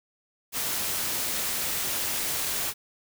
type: noise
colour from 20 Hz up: white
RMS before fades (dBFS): -29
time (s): 0.52-2.74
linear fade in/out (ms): 50
effects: none